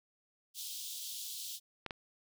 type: high-pass noise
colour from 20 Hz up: pink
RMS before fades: -43 dBFS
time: 0.54-1.6 s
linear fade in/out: 50 ms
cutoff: 3200 Hz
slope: 48 dB/octave
type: clicks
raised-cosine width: 0.3 ms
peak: -23 dBFS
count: 2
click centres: 1.863 / 1.908 s
effects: none

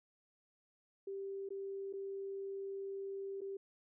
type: tone with dropouts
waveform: sine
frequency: 392 Hz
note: G4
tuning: in tune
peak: -40 dBFS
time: 1.07-3.57 s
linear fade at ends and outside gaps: 5 ms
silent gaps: 1.49-1.504 / 1.928-1.935 / 3.408-3.415 s
effects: none

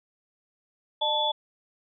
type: tone cluster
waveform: sine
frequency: 605 / 882 / 3436 Hz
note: D#5 / A5 / A7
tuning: -49 / +4 / -42 cents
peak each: -30 / -27 / -26 dBFS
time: 1.01-1.32 s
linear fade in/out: 10 ms
effects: none

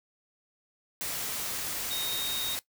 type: tone in noise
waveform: sine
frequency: 3729 Hz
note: A#7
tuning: in tune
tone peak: -31 dBFS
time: 1.91-2.55 s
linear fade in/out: 0 ms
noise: white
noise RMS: -34 dBFS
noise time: 1.01-2.59 s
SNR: 0 dB
effects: noise-tail reverb RT60 0.1 s tail -18 dB re dry

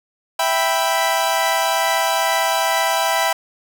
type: chord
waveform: sawtooth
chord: E minor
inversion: none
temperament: equal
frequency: 659.3 / 784 / 987.8 Hz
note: E5 / G5 / B5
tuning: 0 / 0 / 0 cents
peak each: -17 dBFS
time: 0.39-3.33 s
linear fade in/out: 5 ms
effects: none

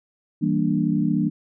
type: chord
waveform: sine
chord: E half-diminished seventh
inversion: none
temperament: equal with one note detuned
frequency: 163.3 / 196 / 233.1 / 293.7 Hz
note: E3 / G3 / Bb3 / D4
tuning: -16 / 0 / 0 / 0 cents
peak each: -24 dBFS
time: 0.41-1.3 s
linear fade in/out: 20 ms
effects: none

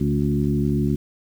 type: harmonic tone with a mistuned harmonic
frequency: 72.1 Hz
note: D2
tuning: 31 cents flat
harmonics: 1 / 2 / 3 / 4 / 5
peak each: -27 / -22 / -23 / -26 / -28 dBFS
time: 0-0.96 s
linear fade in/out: 10 ms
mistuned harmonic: 4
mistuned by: -27 cents
effects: 8-bit

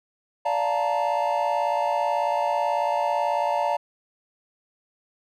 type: chord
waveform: triangle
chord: Bb major seventh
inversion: first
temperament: just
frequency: 582.7 / 699.2 / 874.1 / 932.3 Hz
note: D5 / F5 / A5 / Bb5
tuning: -14 / +2 / -12 / 0 cents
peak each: -25 dBFS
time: 0.45-3.77 s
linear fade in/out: 10 ms
effects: none

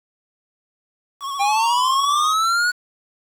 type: tone with vibrato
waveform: square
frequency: 1108.7 Hz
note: C#6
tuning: in tune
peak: -25 dBFS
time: 1.2-2.35 s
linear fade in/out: 50 ms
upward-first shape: sine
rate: 14 Hz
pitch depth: 46 cents each way
type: linear sweep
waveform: square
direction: up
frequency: 787 to 1474 Hz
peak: -17 dBFS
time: 1.39-2.72 s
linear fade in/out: 20 ms
effects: low-pass 9000 Hz 12 dB/octave + 7-bit

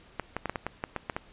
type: clicks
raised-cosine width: 0.5 ms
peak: -15 dBFS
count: 10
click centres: 0.197 / 0.366 / 0.457 / 0.496 / 0.558 / 0.666 / 0.839 / 0.963 / 1.098 / 1.165 s
effects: pink hiss -56 dBFS RMS until 1.32 s + resampled to 8000 Hz

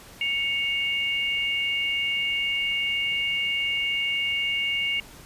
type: tone pair together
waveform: sine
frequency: 2217 / 2812 Hz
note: C#7 / F7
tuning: 0 / +11 cents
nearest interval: major third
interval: 411 cents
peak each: -26 dBFS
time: 0.21-5 s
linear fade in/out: 2 ms
effects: pink hiss -47 dBFS RMS until 5.25 s + resampled to 32000 Hz

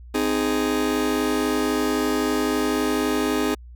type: chord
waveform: 40% pulse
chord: Ab major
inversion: first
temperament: just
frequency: 259.6 / 311.5 / 415.3 Hz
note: C4 / Eb4 / Ab4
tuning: -13 / +2 / 0 cents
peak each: -24 dBFS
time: 0.14-3.55 s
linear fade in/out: 10 ms
effects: added 60 Hz sine -39 dBFS peak until 3.75 s

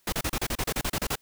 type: noise bursts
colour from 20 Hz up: pink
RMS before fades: -28 dBFS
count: 13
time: 0.07-1.156 s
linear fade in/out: 5 ms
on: 54 ms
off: 32 ms
effects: white hiss -66 dBFS RMS until 1.21 s

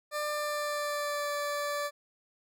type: tone with pitch glide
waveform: 20% pulse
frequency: 596 to 581.4 Hz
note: D5 to D5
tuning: +25 to -18 cents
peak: -26 dBFS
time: 0.11-1.91 s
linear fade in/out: 50 ms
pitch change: -43 cents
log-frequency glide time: 0.29-1.33 s
effects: none

